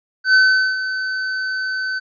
square tone with ADSR envelope, 1522 Hz, F#6, 48 cents sharp, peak -9 dBFS, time 0.24-2 s, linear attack 100 ms, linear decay 420 ms, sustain -12 dB, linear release 22 ms, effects resampled to 11025 Hz

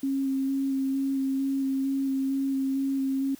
sine tone with vibrato, 270.3 Hz, C#4, 44 cents flat, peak -24 dBFS, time 0.03-3.35 s, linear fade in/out 5 ms, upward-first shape square, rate 2.2 Hz, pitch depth 11 cents each way, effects white hiss -53 dBFS RMS until 3.39 s

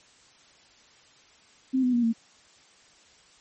sine tone with pitch steps, 261.6 / 250.1 / 239.1 / 228.5 Hz, C4 / B3 / A#3 / A#3, 0 / +22 / +44 / -34 cents, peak -20 dBFS, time 1.73-2.13 s, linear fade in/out 20 ms, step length 100 ms, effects white hiss -57 dBFS RMS until 3.4 s + MP3 32 kbps

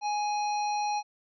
harmonic tone with a mistuned harmonic, 833 Hz, G#5, 5 cents sharp, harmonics 1 / 3 / 5 / 7, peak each -27 / -40 / -41 / -43 dBFS, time 0.01-1.03 s, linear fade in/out 50 ms, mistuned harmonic 7, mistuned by -39 cents, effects none

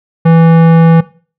sine tone with tanh clipping, 164.81 Hz, E3, in tune, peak -5 dBFS, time 0.25-1.01 s, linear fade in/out 10 ms, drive 18 dB, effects noise-tail reverb RT60 0.4 s tail -19 dB re dry

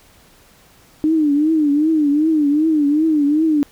sine tone with vibrato, 302.8 Hz, D#4, 47 cents flat, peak -12 dBFS, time 1.04-3.63 s, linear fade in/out 0 ms, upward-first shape triangle, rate 2.6 Hz, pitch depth 130 cents each way, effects pink hiss -50 dBFS RMS until 3.71 s

